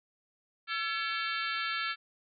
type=harmonic tone with a mistuned harmonic; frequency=448.9 Hz; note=A4; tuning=35 cents sharp; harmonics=3 / 4 / 5 / 6 / 7 / 8 / 9 / 10; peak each=-35 / -37 / -39 / -41 / -42 / -43 / -44 / -45 dBFS; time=0.67-1.96 s; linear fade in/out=50 ms; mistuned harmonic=4; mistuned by=-92 cents; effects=none